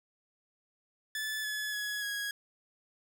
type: tone with pitch steps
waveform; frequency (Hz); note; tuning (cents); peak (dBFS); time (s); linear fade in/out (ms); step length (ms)
sawtooth; 1738 / 1710.1 / 1682.7 / 1655.7; A6 / A6 / G#6 / G#6; -22 / -50 / +22 / -6; -30; 1.15-2.31; 2; 290
effects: none